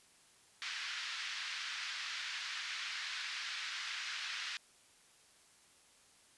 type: band-pass noise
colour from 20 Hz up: pink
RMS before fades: -42 dBFS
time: 0.62-4.57 s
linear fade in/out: 0 ms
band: 1500 to 5200 Hz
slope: 24 dB/octave
effects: white hiss -65 dBFS RMS until 6.37 s + resampled to 24000 Hz